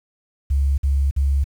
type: tone bursts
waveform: sine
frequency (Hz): 69.3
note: C#2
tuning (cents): 0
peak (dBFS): -15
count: 3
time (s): 0.5-1.442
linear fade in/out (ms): 10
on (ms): 280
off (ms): 51
effects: 8-bit